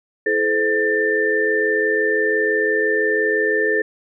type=tone cluster; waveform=sine; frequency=330.4 / 429.1 / 515 / 1786 Hz; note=E4 / A4 / C5 / A6; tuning=+4 / -43 / -28 / +25 cents; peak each=-27 / -19 / -25 / -19 dBFS; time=0.26-3.82 s; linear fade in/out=5 ms; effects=none